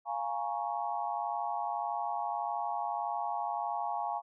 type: chord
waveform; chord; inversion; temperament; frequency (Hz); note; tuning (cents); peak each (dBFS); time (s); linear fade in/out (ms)
sine; Bb minor seventh; second; equal; 698.5 / 830.6 / 932.3 / 1108.7; F5 / Ab5 / Bb5 / Db6; 0 / 0 / 0 / 0; -37 / -35 / -39 / -40; 0.05-4.22; 50
effects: none